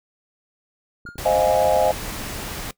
clicks, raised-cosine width 3 ms, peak -28 dBFS, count 11, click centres 1.053 / 1.089 / 1.157 / 1.379 / 1.854 / 1.944 / 2.053 / 2.127 / 2.39 / 2.451 / 2.518 s
triangle tone with exponential decay, 1416 Hz, F6, 23 cents sharp, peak -28 dBFS, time 1.06-1.25 s, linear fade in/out 5 ms, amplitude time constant 40 ms
pink noise, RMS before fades -31 dBFS, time 1.18-2.71 s, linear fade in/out 2 ms
sine chord, F minor seventh, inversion second, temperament equal, 523.3 / 622.3 / 698.5 / 830.6 Hz, C5 / Eb5 / F5 / Ab5, 0 / 0 / 0 / 0 cents, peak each -21 / -19 / -22 / -22 dBFS, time 1.25-1.92 s, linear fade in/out 10 ms
effects noise-tail reverb RT60 0.1 s tail -20 dB re dry

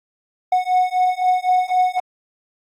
triangle beating tone pair, 732 / 735.9 Hz, F#5 / F#5, -19 / -10 cents, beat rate 3.9 Hz, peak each -16 dBFS, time 0.52-2 s, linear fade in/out 5 ms, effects AAC 48 kbps

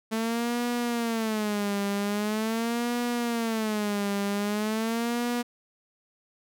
sawtooth tone with vibrato, 220 Hz, A3, in tune, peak -22 dBFS, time 0.11-5.43 s, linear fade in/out 20 ms, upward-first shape sine, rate 0.43 Hz, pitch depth 160 cents each way, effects none

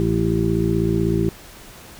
harmonic tone, 56.1 Hz, A1, 34 cents sharp, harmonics 1 / 2 / 3 / 4 / 6 / 7, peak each -27 / -24 / -22 / -26 / -22 / -24 dBFS, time 0-1.29 s, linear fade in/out 0 ms, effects pink hiss -42 dBFS RMS until 1.99 s

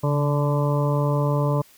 harmonic tone with a mistuned harmonic, 145.8 Hz, D3, 12 cents flat, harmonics 1 / 2 / 3 / 4 / 6 / 7 / 8, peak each -20 / -30 / -29 / -27 / -34 / -30 / -38 dBFS, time 0.03-1.62 s, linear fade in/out 10 ms, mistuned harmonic 1, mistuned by -37 cents, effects white hiss -53 dBFS RMS until 1.77 s

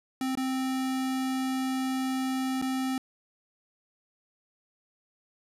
square tone with dropouts, 261.6 Hz, C4, in tune, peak -28 dBFS, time 0.21-2.98 s, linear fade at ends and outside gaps 2 ms, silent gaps 0.353-0.373 / 2.616-2.623 s, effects resampled to 32000 Hz + 11-bit

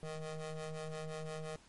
25% pulse ring-modulated tone, 155.56 Hz, D#3, in tune, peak -34 dBFS, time 0.03-1.56 s, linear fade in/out 0 ms, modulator 314 Hz, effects pink hiss -63 dBFS RMS until 1.68 s + MP3 48 kbps

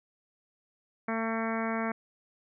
harmonic tone with a mistuned harmonic, 225 Hz, A3, 39 cents sharp, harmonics 1 / 2 / 3 / 4 / 5 / 6 / 7 / 8 / 9 / 10, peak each -32 / -38 / -36 / -40 / -39 / -40 / -41 / -43 / -44 / -42 dBFS, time 1.08-1.92 s, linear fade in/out 5 ms, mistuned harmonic 10, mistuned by -15 cents, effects none

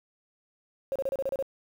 triangle tone bursts, 541 Hz, C#5, 42 cents flat, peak -22 dBFS, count 8, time 0.92-1.425 s, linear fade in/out 0 ms, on 36 ms, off 31 ms, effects tanh soft clip ceiling -24 dBFS + 9-bit

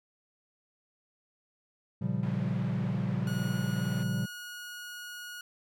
triangle chord, G half-diminished seventh, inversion first, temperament equal, 116.54 / 138.59 / 174.61 / 196 Hz, Bb2 / Db3 / F3 / G3, 0 / 0 / 0 / 0 cents, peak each -32 dBFS, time 2.01-4.26 s, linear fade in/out 10 ms
pink band-pass noise, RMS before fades -47 dBFS, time 2.23-4.03 s, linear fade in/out 0 ms, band 150 to 2200 Hz, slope 12 dB/octave
sawtooth tone, 1448 Hz, F#6, 38 cents flat, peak -37 dBFS, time 3.27-5.41 s, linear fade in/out 2 ms
effects none

